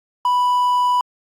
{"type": "tone with quantisation", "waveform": "triangle", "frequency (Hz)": 987.8, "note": "B5", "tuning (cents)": 0, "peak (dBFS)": -12, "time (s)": [0.25, 1.01], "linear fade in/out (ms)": 2, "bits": 7, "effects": ["AAC 64 kbps"]}